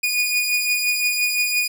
sawtooth beating tone pair, 2456 / 2461.8 Hz, D#7 / D#7, -23 / -19 cents, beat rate 5.8 Hz, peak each -16 / -22 dBFS, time 0.03-1.68 s, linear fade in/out 10 ms, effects none

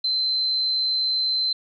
sine tone, 4084 Hz, C8, 43 cents flat, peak -20 dBFS, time 0.04-1.53 s, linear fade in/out 5 ms, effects none

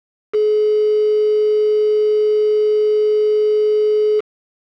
sine tone with quantisation, 425.1 Hz, G#4, 40 cents sharp, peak -12 dBFS, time 0.33-4.21 s, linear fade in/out 20 ms, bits 4, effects low-pass 2000 Hz 12 dB/octave

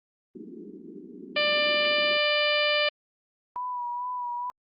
white band-pass noise, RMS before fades -43 dBFS, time 0.35-2.17 s, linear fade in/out 2 ms, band 180 to 410 Hz, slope 96 dB/octave
harmonic tone, 594 Hz, D5, 20 cents sharp, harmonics 1 / 2 / 3 / 4 / 5 / 6 / 7 / 8, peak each -26 / -33 / -31 / -27 / -28 / -35 / -37 / -35 dBFS, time 1.36-2.89 s, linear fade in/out 5 ms
sine tone with vibrato, 980 Hz, B5, 14 cents flat, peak -29 dBFS, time 3.56-4.5 s, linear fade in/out 0 ms, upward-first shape sine, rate 2.3 Hz, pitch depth 32 cents each way
effects Opus 32 kbps

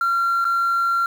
sine tone with dropouts, 1373 Hz, F6, 30 cents flat, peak -15 dBFS, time 0.01-1.06 s, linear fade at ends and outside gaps 2 ms, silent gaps 0.444-0.451 s, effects tanh soft clip ceiling -15 dBFS + 7-bit

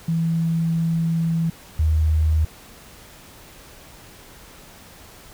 sine tone pair in turn, 164.81 / 78.3 Hz, E3 / D#2, 0 / +11 cents, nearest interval octave + minor second, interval 1289 cents, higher first, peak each -18 / -15 dBFS, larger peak second, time 0.08-1.5 / 1.79-2.45 s, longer first, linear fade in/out 5 ms, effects pink hiss -45 dBFS RMS until 5.33 s

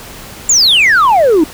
sine exponential sweep, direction down, 7450 to 293.7 Hz, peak -3 dBFS, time 0.49-1.44 s, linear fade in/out 5 ms, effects tanh soft clip ceiling -4 dBFS + pink hiss -31 dBFS RMS until 1.53 s

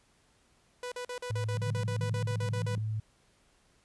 sawtooth tone bursts, 493.9 Hz, B4, in tune, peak -32 dBFS, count 15, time 0.83-2.752 s, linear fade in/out 2 ms, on 88 ms, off 43 ms
sine tone with vibrato, 108.2 Hz, A2, 29 cents flat, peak -30 dBFS, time 1.3-3 s, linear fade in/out 5 ms, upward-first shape triangle, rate 3.3 Hz, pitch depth 8 cents each way
white band-pass noise, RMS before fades -40 dBFS, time 1.54-2.78 s, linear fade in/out 2 ms, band 130 to 170 Hz, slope 48 dB/octave
effects pink hiss -67 dBFS RMS until 3.84 s + resampled to 24000 Hz

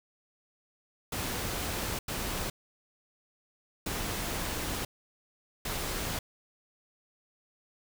pink noise bursts at uneven times, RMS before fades -34 dBFS, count 4, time 1.12-1.99 / 2.08-2.5 / 3.86-4.85 / 5.65-6.19 s, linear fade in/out 5 ms, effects none

